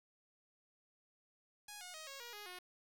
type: tone with pitch steps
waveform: 5% pulse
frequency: 830.6 / 723.1 / 629.5 / 548 / 477.1 / 415.3 / 361.5 Hz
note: G#5 / F#5 / D#5 / C#5 / A#4 / G#4 / F#4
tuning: 0 / -40 / +20 / -20 / +40 / 0 / -40 cents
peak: -37 dBFS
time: 1.68-2.59 s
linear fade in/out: 5 ms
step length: 130 ms
effects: 11-bit